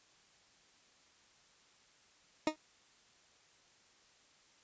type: tone with exponential decay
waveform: 20% pulse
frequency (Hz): 310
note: D#4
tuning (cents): -6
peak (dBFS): -21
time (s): 2.47-2.56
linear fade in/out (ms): 2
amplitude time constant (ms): 19
effects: white hiss -66 dBFS RMS until 4.63 s + resampled to 16000 Hz